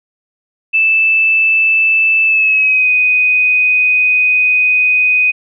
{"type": "tone with pitch glide", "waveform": "sine", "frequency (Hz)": [2636, 2497], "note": ["E7", "D#7"], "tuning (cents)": [-1, 6], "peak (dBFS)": -8, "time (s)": [0.73, 5.32], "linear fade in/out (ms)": 20, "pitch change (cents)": -93, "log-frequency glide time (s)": [2.25, 2.9], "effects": []}